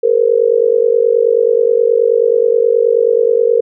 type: tone with amplitude modulation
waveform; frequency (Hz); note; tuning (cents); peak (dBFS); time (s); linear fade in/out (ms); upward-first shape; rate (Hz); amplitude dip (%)
sine; 466.2; A#4; 0; -4; 0.03-3.61; 10; sine; 49.4; 95
effects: none